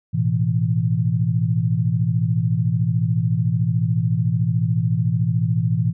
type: chord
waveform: sine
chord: A suspended second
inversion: none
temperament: just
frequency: 110 / 123.75 / 165 Hz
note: A2 / B2 / E3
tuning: 0 / +4 / +2 cents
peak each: -21 dBFS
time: 0.13-5.93 s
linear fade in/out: 20 ms
effects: none